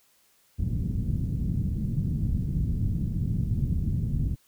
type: low-pass noise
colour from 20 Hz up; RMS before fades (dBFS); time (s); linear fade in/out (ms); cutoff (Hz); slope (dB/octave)
white; -27; 0.58-4.36; 20; 180; 24
effects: white hiss -64 dBFS RMS until 4.47 s